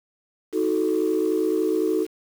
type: chord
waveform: sine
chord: D# diminished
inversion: none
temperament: equal with one note detuned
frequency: 316.2 / 370 / 440 Hz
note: D#4 / F#4 / A4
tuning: +28 / 0 / 0 cents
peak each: -23 dBFS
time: 0.52-2.07 s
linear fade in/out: 50 ms
effects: tanh soft clip ceiling -13 dBFS + 7-bit